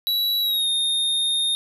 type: tone with pitch glide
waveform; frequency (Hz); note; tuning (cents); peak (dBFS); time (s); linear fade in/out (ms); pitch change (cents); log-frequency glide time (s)
square; 3919 to 3678; B7 to A#7; -14 to -24; -20; 0.07-1.55; 0; -110; 0.41-0.68
effects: none